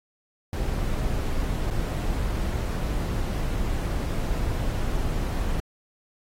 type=noise with dropouts; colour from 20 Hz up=brown; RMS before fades=-26 dBFS; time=0.53-5.6 s; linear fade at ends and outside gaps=1 ms; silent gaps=1.703-1.708 s; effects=AAC 48 kbps